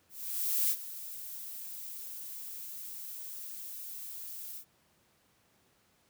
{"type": "noise with ADSR envelope", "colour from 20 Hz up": "violet", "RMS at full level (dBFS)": -28, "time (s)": [0.09, 4.65], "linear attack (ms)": 610, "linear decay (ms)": 59, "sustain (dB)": -15, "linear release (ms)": 81, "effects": ["pink hiss -69 dBFS RMS until 6.09 s", "high-pass 80 Hz 12 dB/octave"]}